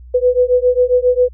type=beating tone pair; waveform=sine; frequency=493.9 / 501.3 Hz; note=B4 / B4; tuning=0 / +26 cents; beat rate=7.4 Hz; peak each=-13 dBFS; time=0.14-1.29 s; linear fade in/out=10 ms; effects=added 61 Hz sine -34 dBFS peak until 1.33 s